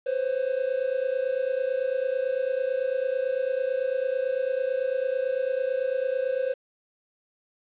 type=tone pair together; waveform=triangle; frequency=507 / 536 Hz; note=B4 / C5; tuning=+45 / +42 cents; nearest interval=minor second; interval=97 cents; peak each=-25 dBFS; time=0.06-6.54 s; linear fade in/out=10 ms; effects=resampled to 8000 Hz + 9-bit